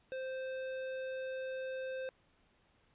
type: tone with tanh clipping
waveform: sine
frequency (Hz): 522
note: C5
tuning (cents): -4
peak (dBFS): -40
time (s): 0.12-2.09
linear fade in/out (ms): 0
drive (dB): 16
effects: pink hiss -71 dBFS RMS until 2.94 s + resampled to 8000 Hz